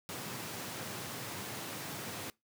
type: high-pass noise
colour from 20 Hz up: pink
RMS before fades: -42 dBFS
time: 0.09-2.3 s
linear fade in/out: 0 ms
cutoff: 100 Hz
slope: 48 dB/octave
effects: noise-tail reverb RT60 0.2 s tail -23 dB re dry